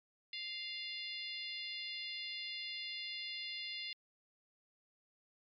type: harmonic tone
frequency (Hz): 698.5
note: F5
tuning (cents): 0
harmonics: 3 / 4 / 5 / 6 / 7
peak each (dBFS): -47 / -47 / -47 / -47 / -49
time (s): 0.33-3.93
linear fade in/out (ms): 2
effects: MP3 48 kbps